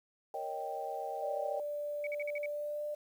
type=chord; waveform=sine; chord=Eb dominant seventh; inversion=second; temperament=equal; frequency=466.2 / 554.4 / 622.3 / 784 Hz; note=Bb4 / Db5 / Eb5 / G5; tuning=0 / 0 / 0 / 0 cents; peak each=-44 / -43 / -42 / -39 dBFS; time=0.34-1.6 s; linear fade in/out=2 ms
type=tone with pitch glide; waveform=sine; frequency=587.3 to 594.5 Hz; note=D5 to D5; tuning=0 to +21 cents; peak=-35 dBFS; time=1.22-2.95 s; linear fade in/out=10 ms; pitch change=+21 cents; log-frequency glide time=2.47-2.84 s
type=tone bursts; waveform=sine; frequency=2259 Hz; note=C#7; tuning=32 cents sharp; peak=-38 dBFS; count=6; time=2.04-2.459 s; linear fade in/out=2 ms; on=29 ms; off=49 ms
effects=10-bit